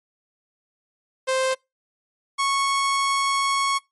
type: tone pair in turn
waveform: sawtooth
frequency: 523.3 / 1103.1 Hz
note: C5 / C#6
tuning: 0 / -9 cents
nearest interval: octave + minor second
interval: 1291 cents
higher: second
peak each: -16 / -16 dBFS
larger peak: neither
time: 1.27-1.55 / 2.38-3.79 s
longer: second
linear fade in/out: 20 ms
effects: noise-tail reverb RT60 0.2 s tail -24 dB re dry + MP3 48 kbps